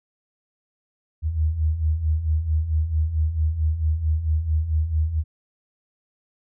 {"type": "beating tone pair", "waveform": "sine", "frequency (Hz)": [75.3, 79.8], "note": ["D2", "D#2"], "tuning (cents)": [44, 44], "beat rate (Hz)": 4.5, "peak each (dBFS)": [-26, -20], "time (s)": [1.22, 5.24], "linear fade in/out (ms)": 50, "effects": []}